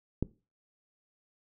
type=click; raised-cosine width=3 ms; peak=-15 dBFS; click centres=0.226 s; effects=noise-tail reverb RT60 0.3 s tail -19 dB re dry